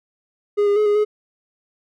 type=tone with pitch steps; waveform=triangle; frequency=412 / 406.4 / 424.1 / 413.4 / 422.3 Hz; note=G#4 / G#4 / G#4 / G#4 / G#4; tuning=-14 / -38 / +36 / -8 / +29 cents; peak=-12 dBFS; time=0.57-1.05 s; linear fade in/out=20 ms; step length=96 ms; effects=none